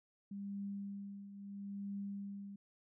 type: tone with tremolo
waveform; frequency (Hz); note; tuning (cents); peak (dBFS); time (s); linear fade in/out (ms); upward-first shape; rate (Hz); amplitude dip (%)
sine; 199.8; G3; +33; -39; 0.31-2.56; 5; triangle; 0.75; 70
effects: none